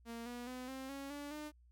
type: tone with pitch steps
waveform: sawtooth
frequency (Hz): 232.1 / 242.4 / 253.1 / 264.3 / 276 / 288.2 / 301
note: A#3 / B3 / B3 / C4 / C#4 / D4 / D4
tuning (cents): -7 / -32 / +43 / +18 / -7 / -33 / +43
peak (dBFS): -40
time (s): 0.05-1.52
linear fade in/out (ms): 50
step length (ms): 210
effects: added 60 Hz sine -62 dBFS peak until 1.71 s